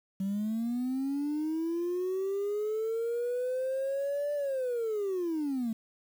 sine linear two-way sweep, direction up then down, 190 to 587.3 to 217 Hz, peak -27 dBFS, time 0.2-5.73 s, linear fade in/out 5 ms, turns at 4.34 s, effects tanh soft clip ceiling -27 dBFS + 9-bit

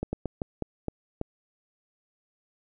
slowing click train, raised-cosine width 2 ms, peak -16 dBFS, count 7, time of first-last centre 0.03-1.214 s, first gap 100 ms, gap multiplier 1.27, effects none

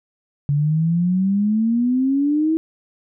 sine exponential sweep, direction up, 141.4 to 325.7 Hz, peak -15 dBFS, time 0.49-2.57 s, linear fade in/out 0 ms, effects none

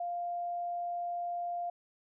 sine tone, 698.5 Hz, F5, in tune, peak -33 dBFS, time 0-1.7 s, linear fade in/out 5 ms, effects none

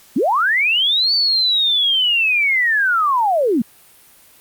sine linear two-way sweep, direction up then down, 202.6 to 4569 to 202.6 Hz, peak -13 dBFS, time 0.16-3.62 s, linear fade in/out 5 ms, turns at 1.14 s, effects white hiss -48 dBFS RMS until 4.4 s + Opus 48 kbps

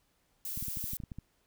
violet noise, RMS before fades -38 dBFS, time 0.45-0.97 s, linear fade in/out 2 ms
clicks, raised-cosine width 5 ms, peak -29 dBFS, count 10, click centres 0.575 / 0.626 / 0.683 / 0.772 / 0.841 / 0.934 / 1.002 / 1.037 / 1.118 / 1.186 s
effects pink hiss -73 dBFS RMS until 1.46 s

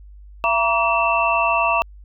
sine tone cluster, 675 / 944 / 1149 / 2673 Hz, E5 / A#5 / D6 / E7, +41 / +22 / -38 / +23 cents, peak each -21 dBFS, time 0.44-1.82 s, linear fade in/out 0 ms, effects added 50 Hz sine -39 dBFS peak until 2.04 s

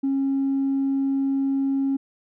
triangle tone with tanh clipping, 272.5 Hz, C#4, 29 cents flat, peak -20 dBFS, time 0.03-1.97 s, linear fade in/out 10 ms, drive 5 dB, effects none

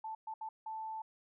sine tone bursts at uneven times, 880 Hz, A5, in tune, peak -39 dBFS, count 4, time 0.04-0.15 / 0.27-0.34 / 0.41-0.49 / 0.66-1.02 s, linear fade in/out 5 ms, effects none

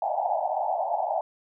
white band-pass noise, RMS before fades -27 dBFS, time 0.02-1.21 s, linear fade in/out 2 ms, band 610 to 870 Hz, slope 96 dB/octave, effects none

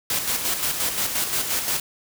white noise with tremolo, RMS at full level -23 dBFS, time 0.1-1.8 s, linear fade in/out 2 ms, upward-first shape square, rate 5.7 Hz, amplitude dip 45%, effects none

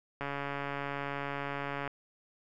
click train, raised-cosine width 0.5 ms, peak -21 dBFS, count 236, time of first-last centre 0.21-1.877 s, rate 141 Hz, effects none

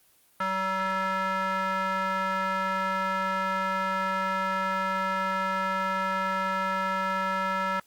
square tone with band-pass filter, 190 Hz, F#3, 46 cents sharp, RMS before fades -28 dBFS, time 0.4-7.8 s, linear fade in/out 5 ms, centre 1300 Hz, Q 2.4, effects white hiss -62 dBFS RMS until 7.86 s + Opus 24 kbps

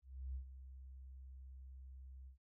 sine tone with ADSR envelope, 65.41 Hz, C2, in tune, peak -40 dBFS, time 0.02-2.38 s, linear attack 330 ms, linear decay 94 ms, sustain -11 dB, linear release 110 ms, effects none

